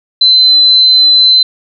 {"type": "tone", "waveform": "sine", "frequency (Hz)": 4051, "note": "B7", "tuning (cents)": 43, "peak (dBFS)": -3, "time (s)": [0.21, 1.43], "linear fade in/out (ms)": 5, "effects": []}